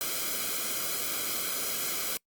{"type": "noise with comb filter", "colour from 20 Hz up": "white", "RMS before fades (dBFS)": -32, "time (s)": [0.01, 2.17], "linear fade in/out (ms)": 0, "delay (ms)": 1.1, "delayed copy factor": -0.75, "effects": ["noise-tail reverb RT60 0.1 s tail -24 dB re dry", "Opus 48 kbps"]}